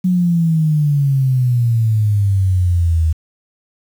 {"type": "exponential sweep", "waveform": "sine", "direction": "down", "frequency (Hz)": [185, 78.6], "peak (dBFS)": -11, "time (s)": [0.04, 3.13], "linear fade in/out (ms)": 10, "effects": ["7-bit"]}